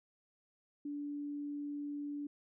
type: tone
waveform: sine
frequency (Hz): 289.9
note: D4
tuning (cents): -22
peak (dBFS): -38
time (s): 0.85-2.27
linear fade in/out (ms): 5
effects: none